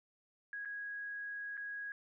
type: tone with dropouts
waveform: sine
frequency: 1654 Hz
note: G#6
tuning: 8 cents flat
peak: -40 dBFS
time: 0.53-1.92 s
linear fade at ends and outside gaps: 1 ms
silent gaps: 0.65-0.656 / 1.57-1.576 s
effects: none